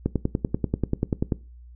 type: click train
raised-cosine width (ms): 3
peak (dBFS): -9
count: 14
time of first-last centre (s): 0.06-1.322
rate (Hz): 10.3
effects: noise-tail reverb RT60 0.3 s tail -20 dB re dry + added 60 Hz sine -43 dBFS peak until 1.75 s